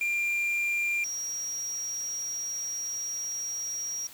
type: tone pair in turn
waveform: triangle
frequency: 2388 / 5680 Hz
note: D7 / F8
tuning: +28 / +28 cents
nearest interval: octave + minor third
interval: 1500 cents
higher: second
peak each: -24 / -30 dBFS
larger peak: first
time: 0.01-1.04 / 1.04-4.07 s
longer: second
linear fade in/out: 2 ms
effects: white hiss -49 dBFS RMS until 4.13 s